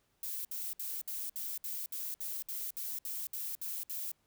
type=noise bursts; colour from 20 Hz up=violet; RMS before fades=-39 dBFS; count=14; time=0.23-4.116 s; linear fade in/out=2 ms; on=220 ms; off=62 ms; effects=pink hiss -75 dBFS RMS until 4.26 s